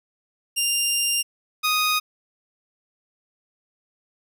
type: tone pair in turn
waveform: 15% pulse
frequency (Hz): 2794 / 1244.6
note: F7 / D#6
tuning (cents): 0 / 0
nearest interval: octave + major second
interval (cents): 1400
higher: first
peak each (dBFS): -13 / -13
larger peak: neither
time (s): 0.56-1.23 / 1.63-2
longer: first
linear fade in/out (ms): 20
effects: none